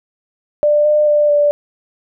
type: tone with pitch steps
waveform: sine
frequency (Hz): 593 / 601 / 593 / 585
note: D5 / D5 / D5 / D5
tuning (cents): +17 / +40 / +17 / -7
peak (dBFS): -9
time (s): 0.63-1.51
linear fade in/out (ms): 0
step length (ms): 220
effects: none